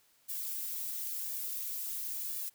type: noise with flanger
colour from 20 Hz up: violet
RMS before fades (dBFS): -38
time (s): 0.28-2.5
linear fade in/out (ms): 20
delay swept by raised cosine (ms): 1.7 to 4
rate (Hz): 0.96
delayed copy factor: +1
effects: white hiss -68 dBFS RMS until 2.54 s